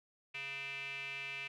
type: tone with band-pass filter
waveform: square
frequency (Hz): 138.3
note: C#3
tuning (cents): -4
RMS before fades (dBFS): -43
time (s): 0.34-1.48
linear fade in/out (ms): 10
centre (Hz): 2500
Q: 9.6
effects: none